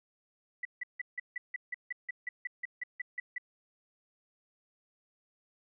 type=tone bursts; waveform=sine; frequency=1975.5 Hz; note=B6; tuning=in tune; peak=-33 dBFS; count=16; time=0.63-3.382 s; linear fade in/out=5 ms; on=22 ms; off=160 ms; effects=none